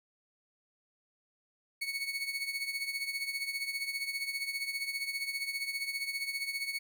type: tone with tremolo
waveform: 30% pulse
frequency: 2217 Hz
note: C#7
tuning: in tune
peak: -28 dBFS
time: 1.81-6.79 s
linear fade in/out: 10 ms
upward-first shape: triangle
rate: 15 Hz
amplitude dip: 75%
effects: none